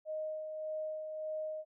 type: tone with tremolo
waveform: sine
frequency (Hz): 622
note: D#5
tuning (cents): -1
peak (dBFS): -35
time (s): 0.05-1.65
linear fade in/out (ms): 50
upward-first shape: sine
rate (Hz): 1.7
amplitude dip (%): 40
effects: none